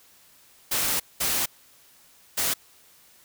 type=noise bursts at uneven times; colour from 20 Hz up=white; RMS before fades=-25 dBFS; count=3; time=0.71-1 / 1.2-1.46 / 2.37-2.54 s; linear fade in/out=10 ms; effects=white hiss -56 dBFS RMS until 3.24 s